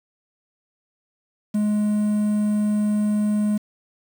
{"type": "tone with quantisation", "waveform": "triangle", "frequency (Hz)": 209.9, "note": "G#3", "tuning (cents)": 19, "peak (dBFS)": -16, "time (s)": [1.54, 3.58], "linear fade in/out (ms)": 10, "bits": 7, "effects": []}